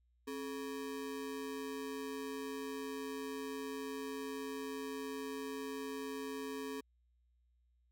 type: ring-modulated tone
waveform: square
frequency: 349.2 Hz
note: F4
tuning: in tune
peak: -38 dBFS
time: 0.27-6.81 s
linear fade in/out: 10 ms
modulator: 79.7 Hz
effects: added 60 Hz sine -70 dBFS peak until 7.91 s